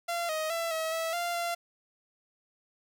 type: tone with pitch steps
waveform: sawtooth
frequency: 686 / 627 / 668 / 642 / 653 / 694 / 688 Hz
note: F5 / D#5 / E5 / E5 / E5 / F5 / F5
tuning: -31 / +13 / +23 / -46 / -17 / -11 / -26 cents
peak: -26 dBFS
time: 0.08-1.55 s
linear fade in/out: 10 ms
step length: 210 ms
effects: 11-bit